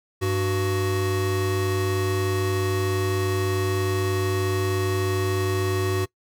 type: tone pair together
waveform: square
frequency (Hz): 98.61 / 372.6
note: G2 / F#4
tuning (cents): +11 / +12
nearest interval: octave + major seventh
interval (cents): 2301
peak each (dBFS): -25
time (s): 0.21-6.06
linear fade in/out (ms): 20
effects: noise-tail reverb RT60 0.1 s tail -21 dB re dry